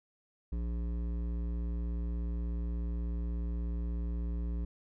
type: tone with hard clipping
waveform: sine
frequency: 58.27 Hz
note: A#1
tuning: in tune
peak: -34 dBFS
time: 0.52-4.65 s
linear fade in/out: 5 ms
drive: 12 dB
effects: none